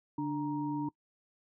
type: tone cluster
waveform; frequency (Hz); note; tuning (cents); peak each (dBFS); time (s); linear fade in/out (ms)
sine; 144.1 / 295.1 / 938; D3 / D4 / A#5; -33 / +8 / +11; -40 / -32 / -39; 0.18-0.89; 5
effects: noise-tail reverb RT60 0.1 s tail -22 dB re dry